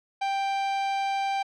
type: tone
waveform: 45% pulse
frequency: 786 Hz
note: G5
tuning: 4 cents sharp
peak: -25 dBFS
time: 0.21-1.43 s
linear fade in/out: 10 ms
effects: low-pass 4000 Hz 12 dB/octave